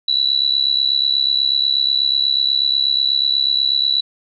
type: tone with amplitude modulation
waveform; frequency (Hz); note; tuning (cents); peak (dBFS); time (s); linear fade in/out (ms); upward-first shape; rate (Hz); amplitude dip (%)
sine; 3945; B7; -3; -10; 0.08-4.01; 5; sine; 68.2; 85
effects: none